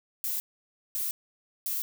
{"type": "noise bursts", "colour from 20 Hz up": "violet", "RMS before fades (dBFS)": -31, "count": 3, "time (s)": [0.24, 1.82], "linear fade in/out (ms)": 0, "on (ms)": 160, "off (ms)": 550, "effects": []}